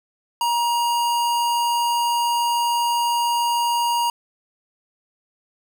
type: tone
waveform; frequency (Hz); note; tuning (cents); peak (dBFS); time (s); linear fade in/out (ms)
square; 947; A#5; +27; -19; 0.41-4.1; 2
effects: none